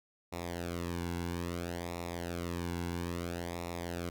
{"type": "tone with flanger", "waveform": "sawtooth", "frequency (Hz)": 86.4, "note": "F2", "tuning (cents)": -18, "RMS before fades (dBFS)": -38, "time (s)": [0.32, 4.1], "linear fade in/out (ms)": 10, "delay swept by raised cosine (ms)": [0.64, 1.64], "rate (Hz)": 0.6, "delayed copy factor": -0.75, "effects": []}